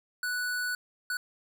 square tone bursts at uneven times, 1480 Hz, F#6, in tune, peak -30 dBFS, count 2, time 0.23-0.75 / 1.1-1.17 s, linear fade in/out 2 ms, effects none

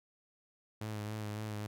sawtooth tone with vibrato, 106.4 Hz, G#2, 42 cents sharp, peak -34 dBFS, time 0.81-1.67 s, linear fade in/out 5 ms, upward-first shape sine, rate 3.6 Hz, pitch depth 33 cents each way, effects none

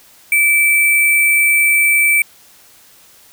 sine tone with sample-and-hold, 2321 Hz, D7, 21 cents flat, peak -9 dBFS, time 0.32-2.22 s, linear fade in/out 2 ms, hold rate 11025 Hz, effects white hiss -46 dBFS RMS until 3.32 s

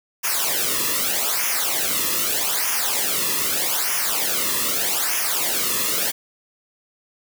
white noise with flanger, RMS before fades -22 dBFS, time 0.23-6.12 s, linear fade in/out 20 ms, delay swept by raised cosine 0.24 to 1.34 ms, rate 0.81 Hz, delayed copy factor -0.8, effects none

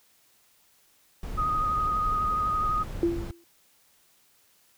brown noise, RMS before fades -34 dBFS, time 1.23-3.31 s, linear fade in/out 2 ms
sine tone with vibrato, 1246 Hz, D#6, 2 cents sharp, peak -24 dBFS, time 1.37-2.84 s, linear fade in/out 20 ms, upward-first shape sine, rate 12 Hz, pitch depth 21 cents each way
sine tone with exponential decay, 340.4 Hz, F4, 44 cents flat, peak -18 dBFS, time 3.03-3.44 s, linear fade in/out 1 ms, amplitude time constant 87 ms
effects white hiss -63 dBFS RMS until 4.77 s

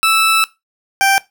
20% pulse tone pair in turn, 1315 / 783.4 Hz, E6 / G5, -5 / -1 cents, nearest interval major sixth, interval 896 cents, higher first, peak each -5 dBFS, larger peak neither, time 0.03-0.44 / 1.01-1.18 s, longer first, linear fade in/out 0 ms, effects noise-tail reverb RT60 0.2 s tail -19 dB re dry

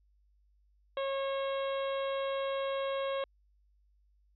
harmonic tone, 545 Hz, C#5, 29 cents flat, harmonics 1 / 2 / 3 / 4 / 5 / 6 / 7, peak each -32 / -39 / -47 / -48 / -49 / -47 / -50 dBFS, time 0.97-3.24 s, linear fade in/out 2 ms, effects added 50 Hz sine -65 dBFS peak until 4.35 s

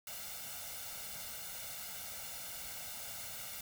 white noise with comb filter, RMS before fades -45 dBFS, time 0.07-3.61 s, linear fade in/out 2 ms, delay 1.4 ms, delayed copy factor +0.8, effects none

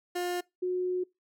30% pulse / sine tone pair in turn, 355.1 / 364 Hz, F4 / F#4, +29 / -28 cents, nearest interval unison, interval 43 cents, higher second, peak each -27 dBFS, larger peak neither, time 0.15-0.41 / 0.62-1.04 s, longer second, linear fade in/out 10 ms, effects noise-tail reverb RT60 0.2 s tail -23 dB re dry

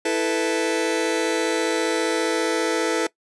sawtooth chord, E suspended fourth, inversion none, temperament just, 329.6 / 439.5 / 494.4 Hz, E4 / A4 / B4, 0 / -2 / +2 cents, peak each -20 / -20 / -21 dBFS, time 0.05-3.07 s, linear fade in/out 5 ms, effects noise-tail reverb RT60 0.1 s tail -20 dB re dry + resampled to 24000 Hz

